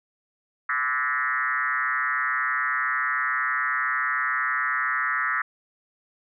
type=tone with frequency modulation; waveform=sine; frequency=1564 Hz; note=G6; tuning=4 cents flat; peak=-22 dBFS; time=0.69-5.42 s; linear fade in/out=5 ms; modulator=133 Hz; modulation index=3; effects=none